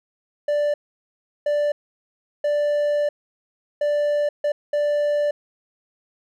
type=tone bursts at uneven times; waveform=triangle; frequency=587.3 Hz; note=D5; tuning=in tune; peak=-16 dBFS; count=6; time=0.48-0.74 / 1.46-1.72 / 2.44-3.09 / 3.81-4.29 / 4.44-4.52 / 4.73-5.31 s; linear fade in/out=5 ms; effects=none